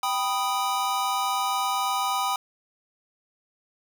square chord, G augmented, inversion none, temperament equal, 784 / 987.8 / 1244.5 Hz, G5 / B5 / D#6, 0 / 0 / 0 cents, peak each -29 dBFS, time 0.03-2.36 s, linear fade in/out 2 ms, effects none

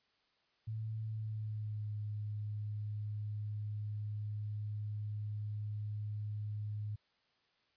sine tone with pitch glide, 110 to 105.09 Hz, A2 to G#2, 0 to +21 cents, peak -37 dBFS, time 0.67-6.96 s, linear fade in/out 10 ms, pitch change -79 cents, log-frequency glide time 1.02-1.93 s, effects white hiss -75 dBFS RMS until 7.76 s + resampled to 11025 Hz

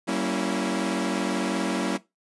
sawtooth chord, G diminished seventh, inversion none, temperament equal with one note detuned, 191.63 / 233.1 / 277.2 / 329.6 Hz, G3 / Bb3 / Db4 / Fb4, -39 / 0 / 0 / 0 cents, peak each -26 dBFS, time 0.07-1.98 s, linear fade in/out 20 ms, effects noise-tail reverb RT60 0.2 s tail -18 dB re dry + resampled to 24000 Hz

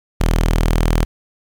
sawtooth tone, 40.37 Hz, E1, 35 cents flat, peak -9 dBFS, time 0.2-1.05 s, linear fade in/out 10 ms, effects 8-bit

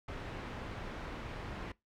pink low-pass noise, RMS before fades -43 dBFS, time 0.08-1.72 s, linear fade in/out 5 ms, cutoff 2400 Hz, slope 12 dB/octave, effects noise-tail reverb RT60 0.2 s tail -22 dB re dry

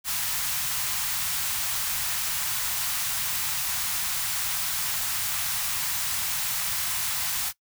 white band-stop noise, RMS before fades -28 dBFS, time 0.04-7.53 s, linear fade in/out 50 ms, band 170 to 780 Hz, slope 24 dB/octave, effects noise-tail reverb RT60 0.1 s tail -20 dB re dry

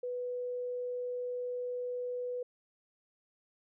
sine tone, 493.9 Hz, B4, in tune, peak -34 dBFS, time 0.03-2.43 s, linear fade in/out 5 ms, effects none

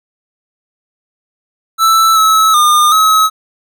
square tone with pitch steps, 1321 / 1297 / 1212 / 1282 Hz, E6 / E6 / D#6 / E6, +3 / -28 / -46 / -49 cents, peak -7 dBFS, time 1.78-3.3 s, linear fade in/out 50 ms, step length 380 ms, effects none

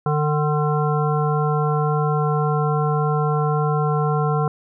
harmonic tone, 150.1 Hz, D3, 38 cents sharp, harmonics 1 / 3 / 5 / 7 / 9, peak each -19 / -24 / -26 / -27 / -29 dBFS, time 0.06-4.48 s, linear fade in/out 2 ms, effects none

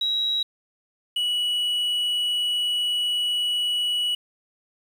sine / triangle tone pair in turn, 3861 / 2936 Hz, B7 / F#7, -40 / -14 cents, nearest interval perfect fourth, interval 474 cents, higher first, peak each -21 / -20 dBFS, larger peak second, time 0.01-0.43 / 1.16-4.15 s, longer second, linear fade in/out 5 ms, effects 8-bit

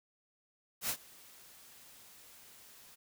white noise with ADSR envelope, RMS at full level -33 dBFS, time 0.81-2.96 s, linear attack 82 ms, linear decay 72 ms, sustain -24 dB, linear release 21 ms, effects none

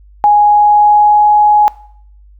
sine tone with pitch glide, 830 to 837.7 Hz, G#5 to G#5, -1 to +15 cents, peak -4 dBFS, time 0.24-1.68 s, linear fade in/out 0 ms, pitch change +16 cents, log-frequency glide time 0.35-1.29 s, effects noise-tail reverb RT60 0.6 s tail -20 dB re dry + added 50 Hz sine -38 dBFS peak until 2.39 s

